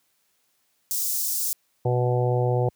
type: high-pass noise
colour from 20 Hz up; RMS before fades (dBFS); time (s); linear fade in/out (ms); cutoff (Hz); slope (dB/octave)
white; -26; 0.91-1.53; 0; 5400; 24
type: harmonic tone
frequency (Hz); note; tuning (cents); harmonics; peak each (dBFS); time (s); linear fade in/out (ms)
123.47; B2; 0; 1 / 3 / 4 / 5 / 6 / 7; -21 / -28 / -26 / -33 / -31 / -35; 1.85-2.69; 5
effects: white hiss -69 dBFS RMS until 2.75 s + high-pass 80 Hz 12 dB/octave